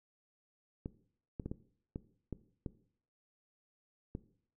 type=clicks; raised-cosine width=3 ms; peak=-26 dBFS; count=8; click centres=0.859 / 1.398 / 1.46 / 1.515 / 1.959 / 2.327 / 2.662 / 4.151 s; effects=noise-tail reverb RT60 0.6 s tail -17 dB re dry